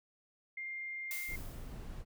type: tone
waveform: sine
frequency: 2109 Hz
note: C7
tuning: 13 cents sharp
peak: -39 dBFS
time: 0.57-1.36 s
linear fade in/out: 5 ms
type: noise with exponential decay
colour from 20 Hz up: blue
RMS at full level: -40 dBFS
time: 1.11-1.99 s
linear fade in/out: 0 ms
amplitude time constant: 190 ms
type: noise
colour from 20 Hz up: brown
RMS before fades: -44 dBFS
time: 1.27-2.05 s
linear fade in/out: 50 ms
effects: none